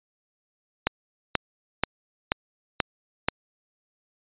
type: click train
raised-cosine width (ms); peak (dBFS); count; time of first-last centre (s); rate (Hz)
0.3; -4; 6; 0.87-3.285; 2.07
effects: resampled to 8000 Hz